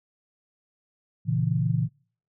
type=chord; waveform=sine; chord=A# diminished; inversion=none; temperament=equal; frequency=116.54 / 138.59 / 164.81 Hz; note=A#2 / C#3 / E3; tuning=0 / 0 / 0 cents; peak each=-26 dBFS; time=1.25-1.89 s; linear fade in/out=50 ms; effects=noise-tail reverb RT60 0.5 s tail -26 dB re dry